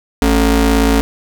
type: ring-modulated tone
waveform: 30% pulse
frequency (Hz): 164.81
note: E3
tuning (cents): 0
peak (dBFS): -4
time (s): 0.22-1.01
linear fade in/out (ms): 0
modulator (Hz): 111
effects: none